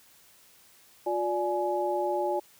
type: tone cluster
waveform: sine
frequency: 356.4 / 585 / 841 Hz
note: F4 / D5 / G#5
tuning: +35 / -7 / +22 cents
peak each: -30 dBFS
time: 1.06-2.4 s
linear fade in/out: 10 ms
effects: white hiss -58 dBFS RMS until 2.59 s